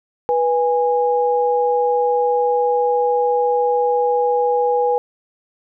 sine tone pair together, 489.9 / 823.9 Hz, B4 / G#5, -14 / -14 cents, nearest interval major sixth, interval 900 cents, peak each -16 / -18 dBFS, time 0.29-4.98 s, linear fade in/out 0 ms, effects none

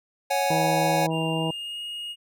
square chord, C# suspended fourth, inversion none, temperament just, 554.4 / 739.2 / 831.5 Hz, C#5 / F#5 / G#5, 0 / -2 / +2 cents, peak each -27 dBFS, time 0.3-1.07 s, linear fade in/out 10 ms
harmonic tone, 161.5 Hz, E3, 35 cents flat, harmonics 1 / 2 / 3 / 4 / 5 / 6, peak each -27 / -30 / -32 / -33 / -34 / -35 dBFS, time 0.5-1.51 s, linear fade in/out 5 ms
triangle tone with pitch glide, 2794 to 2864 Hz, F7 to F7, 0 to +43 cents, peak -30 dBFS, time 1.1-2.16 s, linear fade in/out 50 ms, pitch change +43 cents, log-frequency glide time 1.32-1.8 s
effects none

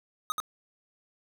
square tone with echo, 1254 Hz, D#6, 13 cents sharp, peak -28 dBFS, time 0.3-0.32 s, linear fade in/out 0 ms, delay 81 ms, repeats 1, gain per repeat -2 dB, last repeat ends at 0.401 s, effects none

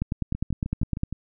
two click trains, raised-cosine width 5 ms, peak -12 / -18 dBFS, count 11 / 6, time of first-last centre 0.02-1.034 / 0.35-1.126 s, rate 9.86 / 6.44 Hz, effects none

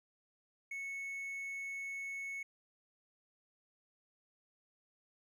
triangle tone, 2205 Hz, C#7, 10 cents flat, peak -38 dBFS, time 0.71-2.43 s, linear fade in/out 5 ms, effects none

